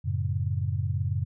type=chord; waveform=sine; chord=F# minor; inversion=none; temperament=just; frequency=92.5 / 111 / 138.75 Hz; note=F#2 / A2 / C#3; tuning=0 / +16 / +2 cents; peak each=-28 / -30 / -31 dBFS; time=0.04-1.25 s; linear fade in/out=20 ms; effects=none